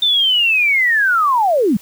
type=linear sweep; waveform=sine; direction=down; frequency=3602 to 174.4 Hz; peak=-11 dBFS; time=0.02-1.77 s; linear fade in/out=5 ms; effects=white hiss -43 dBFS RMS until 1.81 s